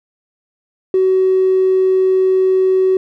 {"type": "tone with tanh clipping", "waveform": "triangle", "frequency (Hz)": 376.2, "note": "F#4", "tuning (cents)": 29, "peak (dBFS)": -9, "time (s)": [0.94, 2.97], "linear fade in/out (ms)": 2, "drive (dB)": 1, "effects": []}